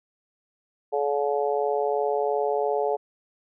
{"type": "harmonic tone", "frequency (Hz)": 142.9, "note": "D3", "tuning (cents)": -47, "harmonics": [3, 4, 5, 6], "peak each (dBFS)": [-25, -28, -28, -31], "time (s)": [0.92, 2.97], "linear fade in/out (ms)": 20, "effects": []}